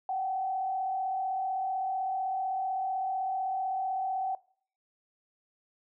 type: tone with frequency modulation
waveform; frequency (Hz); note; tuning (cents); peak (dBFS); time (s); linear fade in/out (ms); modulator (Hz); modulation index
sine; 760; F#5; +46; -29; 0.09-4.35; 2; 35.8; 0.64
effects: noise-tail reverb RT60 0.5 s tail -21 dB re dry